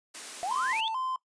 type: high-pass noise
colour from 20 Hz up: white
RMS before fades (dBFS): -41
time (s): 0.14-0.81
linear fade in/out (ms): 10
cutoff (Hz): 210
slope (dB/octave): 48
type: exponential sweep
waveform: sine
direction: up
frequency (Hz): 680 to 3600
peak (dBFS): -29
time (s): 0.43-0.88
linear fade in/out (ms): 0
type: tone with vibrato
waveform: triangle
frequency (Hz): 960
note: B5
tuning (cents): -49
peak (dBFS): -28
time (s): 0.51-1.16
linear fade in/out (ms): 2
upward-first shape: square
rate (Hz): 2.3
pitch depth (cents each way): 130
effects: noise-tail reverb RT60 0.1 s tail -19 dB re dry + resampled to 22050 Hz